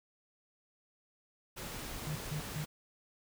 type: noise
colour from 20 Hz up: pink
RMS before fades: -43 dBFS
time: 1.56-2.66 s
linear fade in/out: 20 ms
type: tone bursts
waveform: sine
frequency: 151.3 Hz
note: D#3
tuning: 48 cents flat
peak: -35 dBFS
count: 3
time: 2.07-2.642 s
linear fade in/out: 0 ms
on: 84 ms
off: 160 ms
effects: none